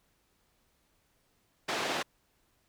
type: band-pass noise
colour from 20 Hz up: pink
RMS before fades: -33 dBFS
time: 1.68-2.03 s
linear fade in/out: 10 ms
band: 360 to 4700 Hz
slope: 12 dB/octave
effects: pink hiss -72 dBFS RMS until 2.68 s